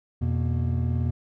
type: tone cluster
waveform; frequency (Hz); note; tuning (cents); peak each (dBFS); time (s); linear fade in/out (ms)
triangle; 85.1 / 123.5 / 237.3; F2 / B2 / A#3; -44 / 0 / +31; -23 / -24 / -31; 0.21-1.11; 10
effects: none